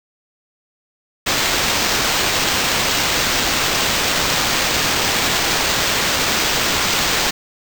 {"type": "noise with sample-and-hold", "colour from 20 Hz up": "violet", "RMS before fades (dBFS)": -18, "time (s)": [1.26, 7.31], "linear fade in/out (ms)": 10, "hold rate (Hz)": 11025, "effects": []}